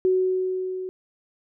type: tone with level ramp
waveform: sine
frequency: 372 Hz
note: F#4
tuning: 9 cents sharp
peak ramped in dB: -16 to -29 dBFS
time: 0.05-0.89 s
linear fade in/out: 0 ms
effects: none

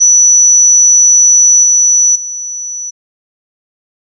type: tone with level steps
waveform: sine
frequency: 5930 Hz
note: F#8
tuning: 3 cents sharp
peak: -3 / -5 / -18 dBFS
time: 0-2.91 s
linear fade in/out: 20 ms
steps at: 1.63 / 2.15 s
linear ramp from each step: 10 ms
effects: none

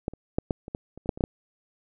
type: clicks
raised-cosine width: 2 ms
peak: -13 / -28 / -10 / -11 / -25 / -17 / -29 / -26 / -8 / -25 / -13 / -9 dBFS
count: 12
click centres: 0.081 / 0.136 / 0.385 / 0.508 / 0.681 / 0.749 / 0.976 / 1.059 / 1.092 / 1.175 / 1.208 / 1.239 s
effects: none

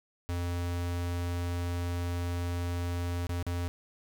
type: tone with dropouts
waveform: square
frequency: 87.31 Hz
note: F2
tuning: in tune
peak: -31 dBFS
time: 0.29-3.68 s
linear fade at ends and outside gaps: 0 ms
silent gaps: 3.268-3.293 / 3.427-3.466 s
effects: none

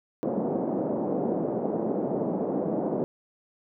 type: band-pass noise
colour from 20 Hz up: pink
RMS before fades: -28 dBFS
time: 0.23-3.04 s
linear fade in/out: 0 ms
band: 200 to 650 Hz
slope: 24 dB/octave
effects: none

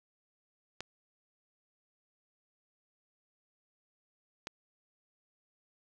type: clicks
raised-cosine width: 0.2 ms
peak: -21 dBFS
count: 2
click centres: 0.806 / 4.471 s
effects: none

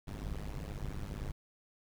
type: noise with amplitude modulation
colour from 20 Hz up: brown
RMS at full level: -36 dBFS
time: 0.07-1.32 s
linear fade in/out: 10 ms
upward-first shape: sine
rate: 102 Hz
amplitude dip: 100%
effects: none

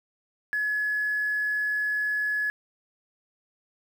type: tone with quantisation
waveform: sine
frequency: 1698 Hz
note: G#6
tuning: 38 cents sharp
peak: -24 dBFS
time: 0.53-2.5 s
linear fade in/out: 0 ms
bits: 8
effects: none

